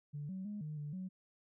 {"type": "tone with pitch steps", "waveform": "sine", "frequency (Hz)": [146.1, 188.9, 207.7, 152.2, 147.2, 186.2], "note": ["D3", "F#3", "G#3", "D#3", "D3", "F#3"], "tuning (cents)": [-9, 36, 0, -38, 4, 11], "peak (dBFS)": -39, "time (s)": [0.13, 1.09], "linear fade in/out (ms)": 20, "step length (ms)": 160, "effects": ["tanh soft clip ceiling -35 dBFS"]}